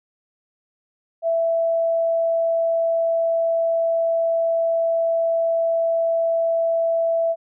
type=tone; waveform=sine; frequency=663 Hz; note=E5; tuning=10 cents sharp; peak=-17 dBFS; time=1.22-7.36 s; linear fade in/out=50 ms; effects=none